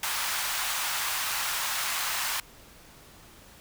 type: high-pass noise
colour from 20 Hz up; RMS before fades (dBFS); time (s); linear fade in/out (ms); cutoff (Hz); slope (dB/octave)
pink; -30; 0.03-2.4; 2; 890; 24
effects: pink hiss -52 dBFS RMS until 3.6 s